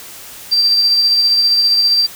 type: tone with tremolo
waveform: sine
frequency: 4699 Hz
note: D8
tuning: in tune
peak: -8 dBFS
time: 0.51-2.07 s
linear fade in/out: 20 ms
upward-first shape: sine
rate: 15 Hz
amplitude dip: 30%
effects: white hiss -34 dBFS RMS until 2.15 s